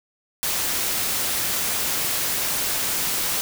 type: noise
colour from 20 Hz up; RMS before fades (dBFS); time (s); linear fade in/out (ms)
white; -24; 0.43-3.41; 0
effects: none